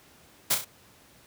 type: noise with echo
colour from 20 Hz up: white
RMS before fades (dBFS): -23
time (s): 0.5-0.55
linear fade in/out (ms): 10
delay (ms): 33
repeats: 3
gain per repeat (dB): -6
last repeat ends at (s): 0.649
effects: pink hiss -56 dBFS RMS until 1.26 s + high-pass 80 Hz 12 dB/octave